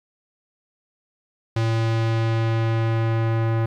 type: tone with low-pass filter sweep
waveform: square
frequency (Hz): 113.3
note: A#2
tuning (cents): -49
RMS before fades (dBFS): -21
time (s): 1.56-3.66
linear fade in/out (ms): 5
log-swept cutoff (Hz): 5200 to 1700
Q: 0.82
effects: 9-bit